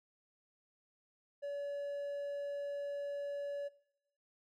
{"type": "tone", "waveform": "triangle", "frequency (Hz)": 570, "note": "C#5", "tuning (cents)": 48, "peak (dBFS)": -36, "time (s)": [1.42, 3.69], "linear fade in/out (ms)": 20, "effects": ["noise-tail reverb RT60 0.8 s tail -20 dB re dry"]}